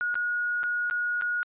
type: tone with dropouts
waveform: sine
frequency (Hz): 1447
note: F#6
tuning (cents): -39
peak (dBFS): -25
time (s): 0.01-1.43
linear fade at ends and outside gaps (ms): 0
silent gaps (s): 0.143-0.154 / 0.632-0.638 / 0.899-0.91 / 1.212-1.221
effects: resampled to 8000 Hz